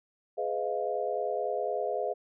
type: chord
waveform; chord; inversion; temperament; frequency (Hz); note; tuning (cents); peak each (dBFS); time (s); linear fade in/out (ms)
sine; F half-diminished seventh; first; just; 419.1 / 502.9 / 628.6 / 698.5; Ab4 / Cb5 / Eb5 / F5; +16 / +31 / +18 / 0; -34; 0.37-2.14; 20
effects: none